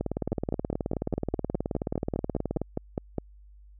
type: two click trains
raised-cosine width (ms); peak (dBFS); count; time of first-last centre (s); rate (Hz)
2; -15 / -15; 50 / 15; 0.01-2.616 / 0.32-3.183; 18.8 / 4.89
effects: added 50 Hz sine -49 dBFS peak until 3.79 s